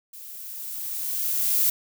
violet noise with level ramp, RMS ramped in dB -42 to -20 dBFS, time 0.13-1.7 s, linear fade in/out 5 ms, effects none

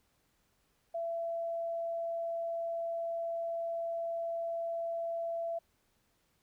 sine tone, 671 Hz, E5, 31 cents sharp, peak -33 dBFS, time 0.94-5.59 s, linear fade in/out 10 ms, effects pink hiss -74 dBFS RMS until 6.42 s

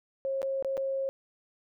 sine tone with dropouts, 540 Hz, C#5, 45 cents flat, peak -28 dBFS, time 0.25-1.09 s, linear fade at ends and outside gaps 0 ms, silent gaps 0.418-0.429 / 0.625-0.647 / 0.77-0.777 s, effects none

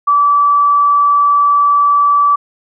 sine tone, 1155 Hz, D6, 29 cents flat, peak -7 dBFS, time 0.07-2.36 s, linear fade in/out 10 ms, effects none

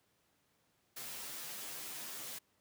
white noise with comb filter, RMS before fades -45 dBFS, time 0.96-2.39 s, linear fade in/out 10 ms, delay 11 ms, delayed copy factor -1, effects pink hiss -75 dBFS RMS until 2.6 s + high-pass 100 Hz 12 dB/octave

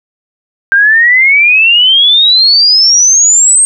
sine exponential sweep, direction up, 1568 to 8520 Hz, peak -3 dBFS, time 0.72-3.65 s, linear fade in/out 0 ms, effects none

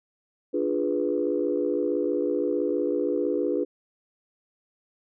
sine chord, D diminished seventh, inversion none, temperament equal, 293.7 / 349.2 / 415.3 / 493.9 Hz, D4 / F4 / Ab4 / Cb5, 0 / 0 / 0 / 0 cents, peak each -28 dBFS, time 0.53-3.65 s, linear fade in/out 20 ms, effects tanh soft clip ceiling -12 dBFS

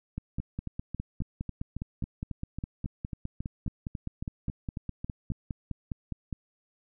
two click trains, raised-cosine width 5 ms, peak -21 / -22 dBFS, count 31 / 19, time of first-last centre 0.18-6.328 / 0.4-5.318 s, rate 4.88 / 3.66 Hz, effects none

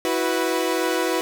sawtooth chord, E suspended second, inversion none, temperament equal with one note detuned, 327 / 370 / 493.9 Hz, E4 / F#4 / B4, -14 / 0 / 0 cents, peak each -21 dBFS, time 0.05-1.21 s, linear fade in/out 0 ms, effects 9-bit

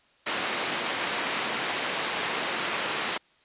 white band-pass noise, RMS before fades -30 dBFS, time 0.26-3.18 s, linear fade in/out 10 ms, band 220 to 2900 Hz, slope 12 dB/octave, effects white hiss -62 dBFS RMS until 3.44 s + resampled to 8000 Hz

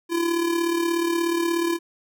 square tone with amplitude modulation, 338.5 Hz, E4, 46 cents sharp, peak -19 dBFS, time 0.09-1.79 s, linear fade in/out 50 ms, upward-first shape sine, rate 36.7 Hz, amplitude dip 55%, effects none

